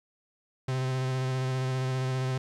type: tone with vibrato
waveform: 45% pulse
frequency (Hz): 130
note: C3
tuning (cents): -11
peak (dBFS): -27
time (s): 0.68-2.38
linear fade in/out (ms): 5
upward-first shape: square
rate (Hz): 15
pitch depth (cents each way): 14
effects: low-pass 7000 Hz 12 dB/octave + 11-bit